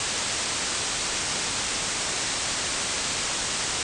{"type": "low-pass noise", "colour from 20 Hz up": "white", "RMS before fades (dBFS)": -28, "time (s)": [0, 3.83], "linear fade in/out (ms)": 2, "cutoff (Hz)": 8800, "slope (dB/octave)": 96, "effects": []}